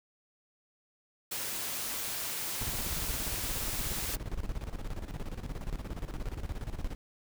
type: noise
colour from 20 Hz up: white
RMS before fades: -36 dBFS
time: 1.31-4.16 s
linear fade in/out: 10 ms
type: noise with tremolo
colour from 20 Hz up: brown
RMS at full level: -35 dBFS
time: 2.61-6.95 s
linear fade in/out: 0 ms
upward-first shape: square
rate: 17 Hz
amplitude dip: 70%
type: clicks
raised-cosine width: 3 ms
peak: -33 dBFS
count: 4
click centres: 5.224 / 5.898 / 6.184 / 6.371 s
effects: none